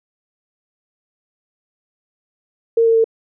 sine tone with pitch steps, 458.7 / 454.7 / 450.8 Hz, A#4 / A#4 / A4, -28 / -43 / +42 cents, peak -10 dBFS, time 2.77-3.043 s, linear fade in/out 5 ms, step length 91 ms, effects none

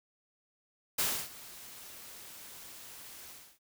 white noise with ADSR envelope, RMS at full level -29 dBFS, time 0.98-3.59 s, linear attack 10 ms, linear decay 290 ms, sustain -20 dB, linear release 290 ms, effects none

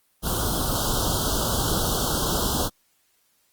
pink band-stop noise, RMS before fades -24 dBFS, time 0.22-2.7 s, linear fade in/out 50 ms, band 1500 to 3000 Hz, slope 96 dB/octave, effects white hiss -66 dBFS RMS until 3.52 s + Opus 24 kbps

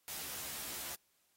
white noise with comb filter, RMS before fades -43 dBFS, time 0.08-0.95 s, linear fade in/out 0 ms, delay 14 ms, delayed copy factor +0.85, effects white hiss -75 dBFS RMS until 1.36 s + AAC 48 kbps

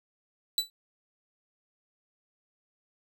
40% pulse tone with exponential decay, 3963 Hz, B7, 5 cents sharp, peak -19 dBFS, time 0.58-0.7 s, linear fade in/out 1 ms, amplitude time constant 24 ms, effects none

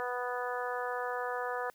harmonic tone, 246.9 Hz, B3, in tune, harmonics 2 / 3 / 4 / 5 / 6 / 7, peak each -37 / -39 / -40 / -41 / -42 / -42 dBFS, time 0-1.7 s, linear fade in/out 0 ms, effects white hiss -66 dBFS RMS until 1.74 s

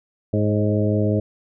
harmonic tone with a mistuned harmonic, 104.9 Hz, G#2, 18 cents sharp, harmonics 1 / 2 / 3 / 4 / 5 / 6, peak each -20 / -23 / -25 / -26 / -27 / -28 dBFS, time 0.33-1.2 s, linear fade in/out 5 ms, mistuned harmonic 5, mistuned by +29 cents, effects none

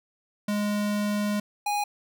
square tone pair in turn, 207.2 / 824.5 Hz, G#3 / G#5, -4 / -13 cents, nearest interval 2 octaves, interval 2391 cents, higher second, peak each -25 dBFS, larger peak neither, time 0.48-1.4 / 1.66-1.84 s, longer first, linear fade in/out 5 ms, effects none

